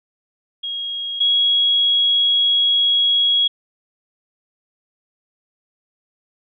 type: tone pair in turn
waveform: sine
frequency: 3281 / 3319 Hz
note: G#7 / G#7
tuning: -22 / -2 cents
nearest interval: unison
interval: 20 cents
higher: second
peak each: -23 / -13 dBFS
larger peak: second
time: 0.63-1.2 / 1.2-3.48 s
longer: second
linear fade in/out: 10 ms
effects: none